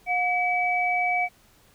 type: tone pair together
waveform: sine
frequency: 720 / 2286 Hz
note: F#5 / D7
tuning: -47 / -47 cents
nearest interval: octave + minor sixth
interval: 2000 cents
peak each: -24 dBFS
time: 0.06-1.29 s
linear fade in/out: 50 ms
effects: pink hiss -58 dBFS RMS until 1.74 s